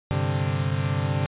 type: chord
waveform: 40% pulse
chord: G suspended fourth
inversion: none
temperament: equal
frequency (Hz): 98 / 130.81 / 146.83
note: G2 / C3 / D3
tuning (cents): 0 / 0 / 0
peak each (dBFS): -26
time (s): 0.11-1.26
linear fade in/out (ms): 0
effects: resampled to 8000 Hz